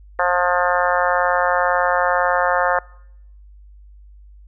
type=harmonic tone; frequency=178 Hz; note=F3; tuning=33 cents sharp; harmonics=3 / 4 / 5 / 6 / 7 / 8 / 9 / 10; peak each=-21 / -22 / -23 / -24 / -24 / -25 / -26 / -26 dBFS; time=0.19-2.79 s; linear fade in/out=2 ms; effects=noise-tail reverb RT60 0.8 s tail -25 dB re dry + added 50 Hz sine -41 dBFS peak until 4.47 s